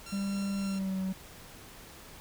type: tone with tremolo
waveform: 10% pulse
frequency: 1367 Hz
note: F6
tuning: 37 cents flat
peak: -35 dBFS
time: 0.06-0.79 s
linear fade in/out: 5 ms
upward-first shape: triangle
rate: 3.7 Hz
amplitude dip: 25%
type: tone with pitch glide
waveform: triangle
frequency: 198 to 189.06 Hz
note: G3 to F#3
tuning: +18 to +38 cents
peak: -28 dBFS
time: 0.12-1.13 s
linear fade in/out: 10 ms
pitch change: -80 cents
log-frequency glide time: 0.57-0.98 s
effects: pink hiss -50 dBFS RMS until 2.2 s